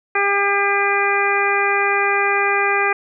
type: harmonic tone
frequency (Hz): 401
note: G4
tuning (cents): +39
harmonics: 1 / 2 / 3 / 4 / 5 / 6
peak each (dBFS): -22 / -22 / -22 / -22 / -22 / -22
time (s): 0.15-2.93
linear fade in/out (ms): 5
effects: none

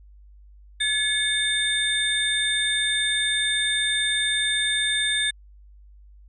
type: tone cluster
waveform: sine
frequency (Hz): 1713 / 2199 / 3618 / 8680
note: A6 / C#7 / A7 / C#9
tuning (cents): -47 / -14 / +48 / -37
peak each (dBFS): -26 / -31 / -23 / -30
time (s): 0.8-5.31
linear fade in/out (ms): 10
effects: added 50 Hz sine -46 dBFS peak until 6.28 s

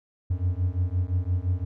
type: beating tone pair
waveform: triangle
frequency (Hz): 87.31 / 93.11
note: F2 / F#2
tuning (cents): 0 / +11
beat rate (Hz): 5.8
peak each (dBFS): -24 / -24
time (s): 0.3-1.65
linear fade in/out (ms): 10
effects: none

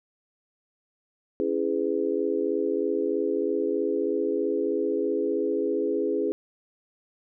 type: chord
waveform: sine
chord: C# minor seventh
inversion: none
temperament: just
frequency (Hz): 277.2 / 332.6 / 415.8 / 498.9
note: C#4 / E4 / G#4 / B4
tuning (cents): 0 / +16 / +2 / +17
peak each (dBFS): -31 / -29 / -26 / -31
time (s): 1.4-6.32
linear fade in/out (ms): 0
effects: none

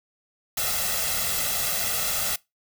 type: noise with comb filter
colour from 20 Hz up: white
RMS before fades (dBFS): -26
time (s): 0.57-2.36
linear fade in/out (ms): 5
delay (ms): 1.5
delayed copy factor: +0.75
effects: noise-tail reverb RT60 0.2 s tail -22 dB re dry

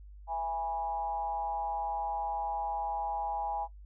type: tone with frequency modulation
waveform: sine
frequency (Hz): 821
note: G#5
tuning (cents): -20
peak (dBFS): -31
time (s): 0.27-3.68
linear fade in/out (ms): 50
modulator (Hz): 158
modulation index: 0.65
effects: noise-tail reverb RT60 0.1 s tail -18 dB re dry + added 50 Hz sine -47 dBFS peak until 3.85 s

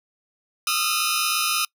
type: tone cluster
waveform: 15% pulse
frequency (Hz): 1232 / 1289 / 1358 / 3000 / 5110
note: D#6 / E6 / F6 / F#7 / D#8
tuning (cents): -17 / -39 / -49 / +23 / +45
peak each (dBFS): -19 / -24 / -21 / -21 / -22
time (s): 0.67-1.65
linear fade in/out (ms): 2
effects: noise-tail reverb RT60 0.1 s tail -25 dB re dry

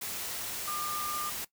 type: tone in noise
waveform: sine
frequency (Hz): 1200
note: D6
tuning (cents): +37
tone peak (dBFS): -34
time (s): 0.67-1.3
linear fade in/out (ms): 10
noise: white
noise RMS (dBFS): -37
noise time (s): 0.01-1.45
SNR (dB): 0
effects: noise-tail reverb RT60 0.1 s tail -18 dB re dry

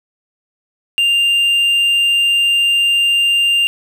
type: tone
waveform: triangle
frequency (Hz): 2794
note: F7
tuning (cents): 0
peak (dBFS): -9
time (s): 0.98-3.67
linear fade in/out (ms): 0
effects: none

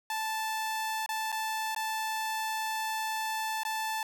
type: tone with dropouts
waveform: sawtooth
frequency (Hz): 878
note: A5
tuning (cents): -4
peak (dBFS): -27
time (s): 0.1-4.03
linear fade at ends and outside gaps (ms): 2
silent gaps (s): 1.062-1.09 / 1.319-1.325 / 1.748-1.762 / 3.634-3.65
effects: none

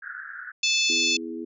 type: band-pass noise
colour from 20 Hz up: white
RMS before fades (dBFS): -38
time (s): 0.02-0.52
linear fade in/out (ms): 10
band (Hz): 1400 to 1700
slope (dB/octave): 96
type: harmonic tone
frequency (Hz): 873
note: A5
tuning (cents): -14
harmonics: 3 / 4 / 5 / 6 / 7 / 8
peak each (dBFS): -24 / -26 / -28 / -30 / -31 / -32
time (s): 0.63-1.17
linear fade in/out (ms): 5
type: chord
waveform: sine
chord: E major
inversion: second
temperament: equal with one note detuned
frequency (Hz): 246.9 / 328.3 / 415.3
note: B3 / E4 / G#4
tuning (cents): 0 / -7 / 0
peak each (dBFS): -36 / -33 / -38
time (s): 0.89-1.45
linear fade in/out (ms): 10
effects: none

